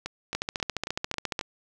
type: two click trains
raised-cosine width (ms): 0.2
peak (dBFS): -15 / -11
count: 6 / 16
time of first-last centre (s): 0.06-1.411 / 0.35-1.392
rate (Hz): 3.7 / 14.4
effects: none